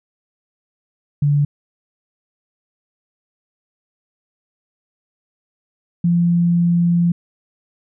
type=tone pair in turn; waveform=sine; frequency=144.8 / 172.2 Hz; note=D3 / F3; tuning=-24 / -24 cents; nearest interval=minor third; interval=300 cents; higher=second; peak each=-12 dBFS; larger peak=neither; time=1.22-1.45 / 6.04-7.12 s; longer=second; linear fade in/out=5 ms; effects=none